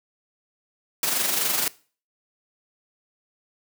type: noise with amplitude modulation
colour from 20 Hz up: white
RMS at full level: -22 dBFS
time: 1.03-1.68 s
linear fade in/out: 2 ms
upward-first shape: sine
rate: 23.7 Hz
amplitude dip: 45%
effects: noise-tail reverb RT60 0.4 s tail -21 dB re dry + high-pass 150 Hz 12 dB/octave